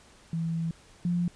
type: tone pair in turn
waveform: sine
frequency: 164.81 / 174.61 Hz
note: E3 / F3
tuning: 0 / 0 cents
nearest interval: minor second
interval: 100 cents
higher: second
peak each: -27 / -24 dBFS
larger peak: second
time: 0.33-0.71 / 1.05-1.28 s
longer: first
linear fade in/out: 2 ms
effects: pink hiss -56 dBFS RMS until 1.35 s + resampled to 22050 Hz